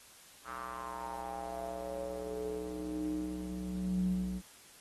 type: tone with band-pass filter sweep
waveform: square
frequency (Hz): 61.74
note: B1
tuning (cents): 0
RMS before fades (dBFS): -38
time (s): 0.44-4.42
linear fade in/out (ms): 50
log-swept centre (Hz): 1300 to 150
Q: 6.6
effects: white hiss -57 dBFS RMS until 4.8 s + AAC 32 kbps